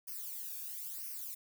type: noise with flanger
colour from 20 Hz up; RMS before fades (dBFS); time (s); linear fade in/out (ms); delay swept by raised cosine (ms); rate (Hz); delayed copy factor
violet; -43; 0.07-1.35; 10; 0.26 to 1; 1; -1
effects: none